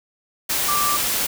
sine tone in noise, 1174.7 Hz, D6, in tune, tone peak -20 dBFS, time 0.68-0.97 s, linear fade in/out 10 ms, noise white, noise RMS -22 dBFS, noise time 0.49-1.27 s, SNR -1 dB, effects none

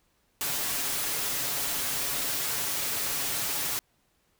white noise with comb filter, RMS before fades -30 dBFS, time 0.41-3.79 s, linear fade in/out 0 ms, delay 7.1 ms, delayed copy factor +0.55, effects pink hiss -70 dBFS RMS until 4.39 s

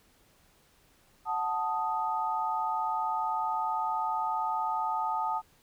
sine chord, D# diminished, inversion first, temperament equal, 740 / 880 / 1244.5 Hz, F#5 / A5 / D#6, 0 / 0 / 0 cents, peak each -35 / -30 / -33 dBFS, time 1.25-5.42 s, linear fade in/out 50 ms, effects pink hiss -64 dBFS RMS until 5.62 s

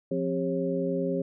sine tone cluster, 175.2 / 265.6 / 401.1 / 543 Hz, F3 / C4 / G4 / C#5, +6 / +26 / +40 / -36 cents, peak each -31 dBFS, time 0.11-1.22 s, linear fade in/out 5 ms, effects none

